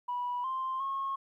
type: tone with pitch steps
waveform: sine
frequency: 979 / 1048 / 1087 Hz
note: B5 / C6 / C#6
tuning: -15 / +2 / -34 cents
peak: -30 dBFS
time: 0.08-1.16 s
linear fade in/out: 10 ms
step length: 360 ms
effects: tanh soft clip ceiling -27 dBFS + 12-bit